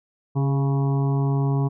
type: harmonic tone with a mistuned harmonic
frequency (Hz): 138.59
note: C#3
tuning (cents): 0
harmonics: 1 / 2 / 3 / 5 / 6 / 7 / 8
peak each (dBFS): -19 / -29 / -31 / -37 / -39 / -37 / -41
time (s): 0.35-1.69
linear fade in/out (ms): 20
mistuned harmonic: 3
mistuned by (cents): -25
effects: none